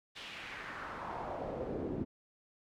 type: noise with band-pass filter sweep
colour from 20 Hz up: brown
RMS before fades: -41 dBFS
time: 0.15-2.05 s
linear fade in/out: 20 ms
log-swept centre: 3400 to 290 Hz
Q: 2.1
effects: none